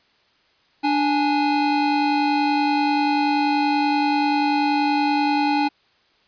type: tone pair together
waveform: square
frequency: 293.7 / 830.7 Hz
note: D4 / G#5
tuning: 0 / 0 cents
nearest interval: octave + tritone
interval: 1800 cents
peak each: -21 dBFS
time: 0.83-5.69 s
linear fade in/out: 20 ms
effects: white hiss -60 dBFS RMS until 6.27 s + resampled to 11025 Hz